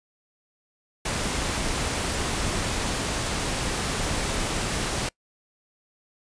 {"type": "noise", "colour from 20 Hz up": "pink", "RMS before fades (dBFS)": -27, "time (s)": [1.05, 5.09], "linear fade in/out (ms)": 5, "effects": ["noise-tail reverb RT60 0.1 s tail -25 dB re dry", "resampled to 22050 Hz"]}